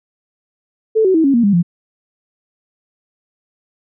sine tone with pitch steps, 440 / 376.5 / 322.1 / 275.6 / 235.8 / 201.7 / 172.61 Hz, A4 / F#4 / E4 / C#4 / A#3 / G3 / F3, 0 / +30 / -40 / -10 / +20 / +50 / -20 cents, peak -9 dBFS, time 0.95-1.629 s, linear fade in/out 20 ms, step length 97 ms, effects none

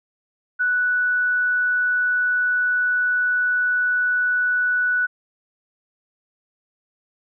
sine tone, 1480 Hz, F#6, in tune, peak -17 dBFS, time 0.59-5.07 s, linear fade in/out 20 ms, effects none

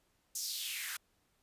white noise with high-pass filter sweep, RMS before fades -39 dBFS, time 0.35-0.97 s, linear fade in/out 5 ms, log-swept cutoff 6400 to 1400 Hz, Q 3.3, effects pink hiss -75 dBFS RMS until 1.42 s + resampled to 32000 Hz

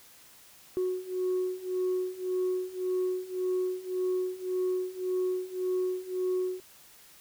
sine beating tone pair, 366.8 / 368.6 Hz, F#4 / F#4, -15 / -7 cents, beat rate 1.8 Hz, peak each -31 / -29 dBFS, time 0.77-6.6 s, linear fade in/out 0 ms, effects tanh soft clip ceiling -23 dBFS + white hiss -55 dBFS RMS until 7.2 s

